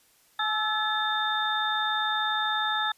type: tone cluster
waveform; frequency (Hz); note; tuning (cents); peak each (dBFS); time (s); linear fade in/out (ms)
sine; 853 / 1316 / 1723 / 3620; G#5 / E6 / A6 / A7; +46 / -3 / -37 / +48; -30; 0.39-2.92; 5
effects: white hiss -62 dBFS RMS until 2.97 s + resampled to 32000 Hz